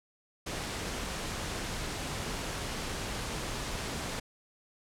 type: noise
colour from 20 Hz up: pink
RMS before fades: -36 dBFS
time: 0.46-4.2 s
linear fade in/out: 10 ms
effects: low-pass 9000 Hz 12 dB/octave